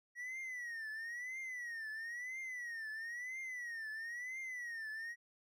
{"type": "tone with vibrato", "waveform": "triangle", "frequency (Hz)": 1912, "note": "A#6", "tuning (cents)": 43, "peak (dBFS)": -40, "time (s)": [0.15, 5.16], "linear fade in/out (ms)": 50, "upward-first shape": "triangle", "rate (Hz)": 1, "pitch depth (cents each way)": 180, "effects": []}